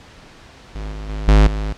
square tone with level steps, 51.91 Hz, G#1, in tune, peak -26 / -28 / -24 / -8 / -21 dBFS, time 0.75-1.73 s, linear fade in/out 5 ms, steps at 0.92 / 1.09 / 1.28 / 1.47 s, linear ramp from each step 2 ms, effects pink hiss -43 dBFS RMS until 1.77 s + low-pass 5000 Hz 12 dB/octave

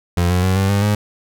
30% pulse tone with pitch steps, 87.31 / 90.44 / 93.68 / 97.04 / 100.52 / 104.13 Hz, F2 / F#2 / F#2 / G2 / G2 / G#2, 0 / -39 / +22 / -17 / +44 / +5 cents, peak -11 dBFS, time 0.17-0.95 s, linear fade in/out 5 ms, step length 130 ms, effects none

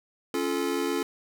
square chord, Db augmented, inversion none, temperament just, 277.2 / 346.5 / 433.1 Hz, Db4 / F4 / A4, 0 / -14 / -27 cents, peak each -31 dBFS, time 0.34-1.03 s, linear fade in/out 2 ms, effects none

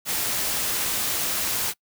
white noise with amplitude modulation, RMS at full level -24 dBFS, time 0.05-1.74 s, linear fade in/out 50 ms, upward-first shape sine, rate 241 Hz, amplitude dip 35%, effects noise-tail reverb RT60 0.1 s tail -24 dB re dry

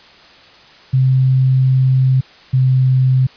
sine tone pair in turn, 130.81 / 129.91 Hz, C3 / C3, 0 / -12 cents, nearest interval unison, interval 12 cents, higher first, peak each -9 dBFS, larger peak neither, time 0.93-2.21 / 2.53-3.27 s, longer first, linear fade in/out 10 ms, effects white hiss -43 dBFS RMS until 3.36 s + resampled to 11025 Hz

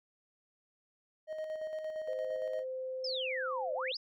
triangle tone with tremolo, 625 Hz, D#5, 8 cents sharp, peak -33 dBFS, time 1.27-2.65 s, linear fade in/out 50 ms, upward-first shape square, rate 8.7 Hz, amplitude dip 40%
sine tone, 518 Hz, C5, 17 cents flat, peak -36 dBFS, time 2.08-3.92 s, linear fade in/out 5 ms
sine exponential two-way sweep, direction down then up, 5440 to 564 to 5440 Hz, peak -35 dBFS, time 3.04-3.97 s, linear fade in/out 5 ms, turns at 3.74 s
effects none

